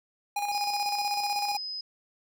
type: tone with tremolo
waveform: square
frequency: 819 Hz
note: G#5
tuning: 24 cents flat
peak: -27 dBFS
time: 0.36-1.57 s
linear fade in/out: 5 ms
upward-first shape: square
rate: 16 Hz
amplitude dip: 45%
type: tone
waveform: sine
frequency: 5040 Hz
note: D#8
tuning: 21 cents sharp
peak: -33 dBFS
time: 0.52-1.81 s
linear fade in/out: 5 ms
effects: none